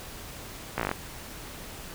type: slowing click train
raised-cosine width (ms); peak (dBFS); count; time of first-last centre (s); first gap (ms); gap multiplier
0.5; -12; 8; 0.78-0.914; 16; 1.06
effects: pink hiss -42 dBFS RMS until 1.94 s